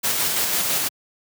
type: noise with tremolo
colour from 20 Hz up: white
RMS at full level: -21 dBFS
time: 0.03-0.89 s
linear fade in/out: 20 ms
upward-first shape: square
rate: 6 Hz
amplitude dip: 25%
effects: high-pass 100 Hz 12 dB/octave